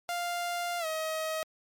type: tone with pitch glide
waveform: sawtooth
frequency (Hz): 698.5 to 633.2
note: F5 to D#5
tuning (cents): 0 to +30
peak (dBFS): -27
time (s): 0.09-1.43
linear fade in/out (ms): 0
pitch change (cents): -170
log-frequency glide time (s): 0.79-0.86
effects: MP3 96 kbps